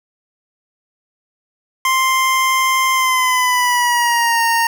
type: tone with pitch glide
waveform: 25% pulse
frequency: 1048 to 922.9 Hz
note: C6 to A#5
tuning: +2 to -18 cents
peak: -9 dBFS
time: 1.85-4.67 s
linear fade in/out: 2 ms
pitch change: -220 cents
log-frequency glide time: 2.93-4.42 s
effects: none